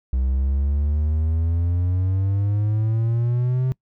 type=exponential sweep; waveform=triangle; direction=up; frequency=63.1 to 130.8 Hz; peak=-16 dBFS; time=0.13-3.72 s; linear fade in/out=0 ms; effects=noise-tail reverb RT60 0.1 s tail -24 dB re dry